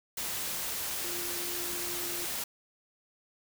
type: tone in noise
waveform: sine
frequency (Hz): 349.2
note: F4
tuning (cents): 0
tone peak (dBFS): -42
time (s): 1.04-2.25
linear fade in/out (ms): 5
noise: white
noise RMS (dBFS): -35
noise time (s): 0.17-2.44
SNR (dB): -10
effects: none